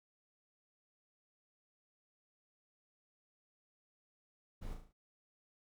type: noise with echo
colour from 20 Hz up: brown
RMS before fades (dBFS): -45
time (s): 4.61-4.75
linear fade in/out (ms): 20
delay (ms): 36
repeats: 5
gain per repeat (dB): -5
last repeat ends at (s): 4.93
effects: none

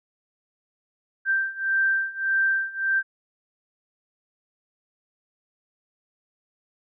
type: beating tone pair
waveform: sine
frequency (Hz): 1568 / 1569.7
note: G6 / G6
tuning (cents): 0 / +2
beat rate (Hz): 1.7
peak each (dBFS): -25 / -23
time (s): 1.25-3.03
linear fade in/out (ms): 50
effects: none

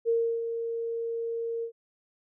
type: tone with ADSR envelope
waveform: sine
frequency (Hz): 461.2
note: A#4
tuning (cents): -19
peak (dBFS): -21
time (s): 0.05-1.72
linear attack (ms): 39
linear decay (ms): 320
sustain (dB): -8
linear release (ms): 89
effects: none

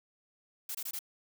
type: noise bursts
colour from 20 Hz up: blue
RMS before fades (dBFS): -38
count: 4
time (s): 0.69-0.991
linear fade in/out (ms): 5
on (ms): 58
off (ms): 23
effects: none

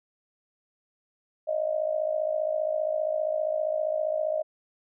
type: tone with amplitude modulation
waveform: sine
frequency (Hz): 622.3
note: D#5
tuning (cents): 0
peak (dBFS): -21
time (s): 1.47-4.43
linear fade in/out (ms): 20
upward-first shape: sine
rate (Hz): 55.1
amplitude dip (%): 80
effects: none

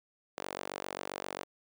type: tone with high-pass filter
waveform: sawtooth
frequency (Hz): 47.53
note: F#1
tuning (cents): +47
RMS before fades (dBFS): -41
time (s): 0.37-1.44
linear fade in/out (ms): 10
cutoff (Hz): 510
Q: 1.2
effects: none

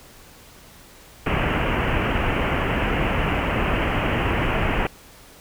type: low-pass noise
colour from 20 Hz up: pink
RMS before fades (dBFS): -22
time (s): 1.26-4.87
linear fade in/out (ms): 5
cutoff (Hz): 3000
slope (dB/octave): 96
effects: pink hiss -47 dBFS RMS until 5.4 s

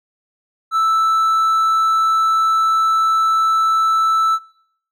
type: tone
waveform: triangle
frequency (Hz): 1318.5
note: E6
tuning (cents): 0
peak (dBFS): -11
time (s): 0.71-4.39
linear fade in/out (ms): 50
effects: noise-tail reverb RT60 0.7 s tail -24 dB re dry

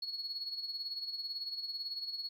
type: tone with tremolo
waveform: sine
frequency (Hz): 4350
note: C#8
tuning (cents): -33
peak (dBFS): -34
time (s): 0.02-2.29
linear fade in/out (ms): 5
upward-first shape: sine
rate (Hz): 18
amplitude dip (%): 65
effects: tanh soft clip ceiling -31 dBFS + 12-bit

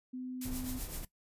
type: tone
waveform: sine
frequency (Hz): 254.2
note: C4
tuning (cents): -50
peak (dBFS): -38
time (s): 0.13-0.79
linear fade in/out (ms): 10
type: noise with tremolo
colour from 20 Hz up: blue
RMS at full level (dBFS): -40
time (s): 0.41-1.05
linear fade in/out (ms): 5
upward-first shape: triangle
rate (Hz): 7.9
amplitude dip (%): 75
type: noise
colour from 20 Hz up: brown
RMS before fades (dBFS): -42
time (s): 0.45-1.05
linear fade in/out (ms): 2
effects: noise-tail reverb RT60 0.1 s tail -17 dB re dry + resampled to 32000 Hz

